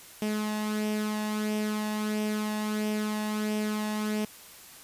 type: tone with flanger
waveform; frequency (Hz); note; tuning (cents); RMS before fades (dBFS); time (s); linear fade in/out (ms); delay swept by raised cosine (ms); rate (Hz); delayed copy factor
sawtooth; 212.8; G#3; +42; -30; 0.22-4.25; 2; 0.35 to 1.13; 1.5; +0.5
effects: white hiss -49 dBFS RMS until 4.83 s + resampled to 32000 Hz